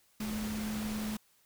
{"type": "tone in noise", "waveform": "sine", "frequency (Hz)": 214.2, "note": "A3", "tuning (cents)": -46, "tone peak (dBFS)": -34, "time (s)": [0.2, 1.17], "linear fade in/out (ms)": 5, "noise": "pink", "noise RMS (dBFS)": -42, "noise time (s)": [0.2, 1.17], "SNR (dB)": 5, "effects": ["white hiss -68 dBFS RMS until 1.45 s"]}